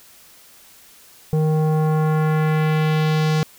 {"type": "tone with low-pass filter sweep", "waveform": "square", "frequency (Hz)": 155.56, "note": "D#3", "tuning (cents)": 0, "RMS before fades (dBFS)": -18, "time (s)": [1.33, 3.43], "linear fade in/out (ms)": 0, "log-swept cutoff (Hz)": [530, 5800], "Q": 1.2, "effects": ["white hiss -48 dBFS RMS until 3.58 s"]}